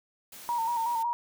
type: noise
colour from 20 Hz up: white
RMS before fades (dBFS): -46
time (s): 0.32-1.03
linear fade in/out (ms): 5
type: tone with vibrato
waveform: sine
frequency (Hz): 930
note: A#5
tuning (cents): -4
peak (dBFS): -26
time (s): 0.49-1.13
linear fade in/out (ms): 0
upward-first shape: square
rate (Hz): 5.4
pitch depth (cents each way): 42
effects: none